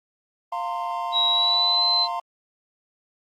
triangle chord, F suspended fourth, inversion none, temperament equal with one note detuned, 698.5 / 913.7 / 1046.5 Hz, F5 / Bb5 / C6, 0 / -35 / 0 cents, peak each -28 dBFS, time 0.52-2.2 s, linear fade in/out 5 ms
sine tone with pitch glide, 3862 to 4068 Hz, B7 to C8, -39 to -50 cents, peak -18 dBFS, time 1.12-2.08 s, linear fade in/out 50 ms, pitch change +89 cents, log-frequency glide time 1.29-1.84 s
effects Opus 32 kbps

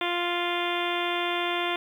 harmonic tone, 349.2 Hz, F4, in tune, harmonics 1 / 2 / 3 / 4 / 5 / 6 / 7 / 8 / 9 / 10, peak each -31 / -32 / -33 / -36 / -38 / -35 / -36 / -38 / -38 / -35 dBFS, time 0.01-1.76 s, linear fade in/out 2 ms, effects 9-bit

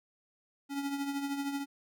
square tone with tremolo, 280 Hz, C#4, 18 cents sharp, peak -31 dBFS, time 0.69-1.66 s, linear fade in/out 50 ms, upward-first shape triangle, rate 13 Hz, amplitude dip 60%, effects none

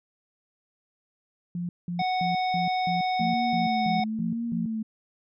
sine tone bursts, 174.61 Hz, F3, in tune, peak -28 dBFS, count 10, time 1.55-4.66 s, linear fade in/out 2 ms, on 140 ms, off 190 ms
harmonic tone, 740 Hz, F#5, in tune, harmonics 1 / 3 / 5 / 7, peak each -24 / -34 / -38 / -41 dBFS, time 1.99-4.04 s, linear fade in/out 5 ms
sine tone with vibrato, 223.2 Hz, A3, 25 cents sharp, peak -27 dBFS, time 3.19-4.83 s, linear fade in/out 10 ms, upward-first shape triangle, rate 0.99 Hz, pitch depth 90 cents each way
effects none

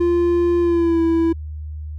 triangle tone with pitch glide, 346.7 to 330.1 Hz, F4 to E4, -13 to +2 cents, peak -12 dBFS, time 0-1.33 s, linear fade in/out 10 ms, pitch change -85 cents, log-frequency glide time 0.6-1.01 s, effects added 76 Hz sine -27 dBFS peak until 1.98 s

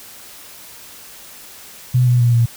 sine tone with pitch steps, 125.5 / 122.7 / 119.97 / 117.3 Hz, B2 / B2 / B2 / A#2, +28 / -11 / -50 / +11 cents, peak -10 dBFS, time 1.94-2.46 s, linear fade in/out 10 ms, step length 130 ms, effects white hiss -39 dBFS RMS until 2.56 s

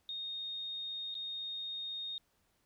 sine tone with dropouts, 3702 Hz, A#7, 13 cents flat, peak -38 dBFS, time 0.09-2.18 s, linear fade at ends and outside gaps 1 ms, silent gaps 1.143-1.151 s, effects pink hiss -75 dBFS RMS until 2.65 s

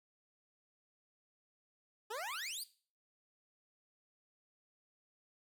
20% pulse exponential sweep, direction up, 405.1 to 5020 Hz, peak -35 dBFS, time 2.1-2.64 s, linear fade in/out 10 ms, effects noise-tail reverb RT60 0.4 s tail -17 dB re dry

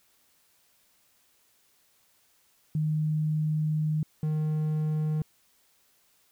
sine / triangle tone pair in turn, 154.2 / 154.2 Hz, D#3 / D#3, -15 / -15 cents, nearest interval unison, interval 0 cents, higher neither, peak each -24 / -23 dBFS, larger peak second, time 2.75-4.03 / 4.23-5.22 s, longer first, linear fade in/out 2 ms, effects white hiss -66 dBFS RMS until 6.31 s

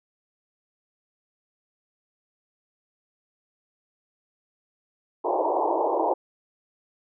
white band-pass noise, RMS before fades -24 dBFS, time 5.24-6.14 s, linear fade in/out 10 ms, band 320 to 1000 Hz, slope 96 dB/octave, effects none

